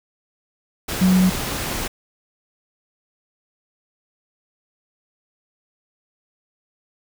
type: tone in noise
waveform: sine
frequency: 185 Hz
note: F#3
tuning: in tune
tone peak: -12 dBFS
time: 1.01-1.3 s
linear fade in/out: 10 ms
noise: pink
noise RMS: -26 dBFS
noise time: 0.88-1.88 s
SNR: +11 dB
effects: none